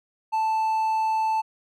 triangle tone, 880 Hz, A5, in tune, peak -19 dBFS, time 0.32-1.42 s, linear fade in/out 20 ms, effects none

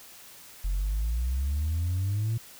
sine exponential sweep, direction up, 43.65 to 116.3 Hz, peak -23 dBFS, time 0.64-2.38 s, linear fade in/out 10 ms, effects tanh soft clip ceiling -23 dBFS + white hiss -49 dBFS RMS until 2.59 s

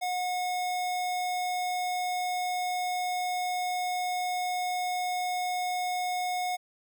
square tone, 726 Hz, F#5, 33 cents flat, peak -29 dBFS, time 0.01-6.57 s, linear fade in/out 20 ms, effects none

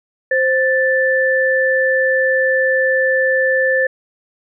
sine tone pair together, 523.3 / 1760.2 Hz, C5 / A6, 0 / 0 cents, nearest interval octave + major sixth, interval 2100 cents, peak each -15 dBFS, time 0.31-3.87 s, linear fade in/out 5 ms, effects none

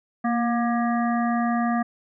harmonic tone with a mistuned harmonic, 237.7 Hz, A#3, 34 cents sharp, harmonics 1 / 3 / 5 / 7 / 8, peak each -22 / -26 / -30 / -35 / -37 dBFS, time 0.24-1.83 s, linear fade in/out 10 ms, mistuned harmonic 1, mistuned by -30 cents, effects none

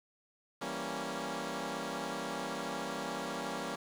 10% pulse chord, E diminished seventh, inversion none, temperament equal with one note detuned, 165.77 / 196 / 233.1 / 277.2 Hz, E3 / G3 / Bb3 / Db4, +10 / 0 / 0 / 0 cents, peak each -36 / -34 / -33 / -32 dBFS, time 0.61-3.76 s, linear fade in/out 10 ms, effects low-pass 9000 Hz 12 dB/octave + 9-bit

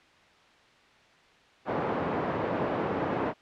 white band-pass noise, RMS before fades -30 dBFS, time 1.65-3.34 s, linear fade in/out 50 ms, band 140 to 740 Hz, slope 12 dB/octave, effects white hiss -58 dBFS RMS until 3.41 s + low-pass 3000 Hz 12 dB/octave

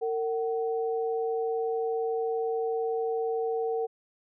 sine tone pair together, 455.6 / 754 Hz, A#4 / F#5, -40 / +32 cents, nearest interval major sixth, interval 872 cents, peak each -27 / -34 dBFS, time 0.01-3.87 s, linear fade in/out 20 ms, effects none

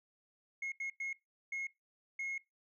sine tone bursts at uneven times, 2163 Hz, C#7, 43 cents flat, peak -34 dBFS, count 5, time 0.62-0.72 / 0.8-0.9 / 1-1.13 / 1.52-1.67 / 2.19-2.38 s, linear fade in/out 5 ms, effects noise-tail reverb RT60 0.2 s tail -22 dB re dry + tanh soft clip ceiling -35 dBFS

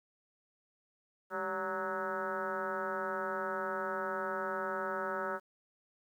sine tone with frequency modulation, 932.3 Hz, A#5, in tune, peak -33 dBFS, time 1.3-5.4 s, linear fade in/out 50 ms, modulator 182 Hz, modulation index 3.4, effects high-pass 80 Hz 12 dB/octave + 11-bit

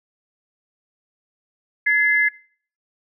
sine tone pair together, 1700 / 2064 Hz, G#6 / C7, +40 / -24 cents, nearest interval minor third, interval 336 cents, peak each -17 dBFS, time 1.86-2.29 s, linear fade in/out 10 ms, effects noise-tail reverb RT60 0.5 s tail -22 dB re dry

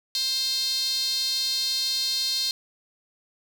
sawtooth tone with high-pass filter, 526 Hz, C5, 9 cents sharp, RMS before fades -26 dBFS, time 0.15-2.51 s, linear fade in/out 0 ms, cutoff 4200 Hz, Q 7.6, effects none

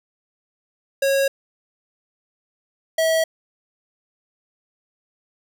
square tone pair in turn, 548 / 646.6 Hz, C#5 / E5, -20 / -34 cents, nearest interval minor third, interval 286 cents, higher second, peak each -17 / -17 dBFS, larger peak neither, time 1.02-1.28 / 2.98-3.24 s, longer neither, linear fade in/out 5 ms, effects none

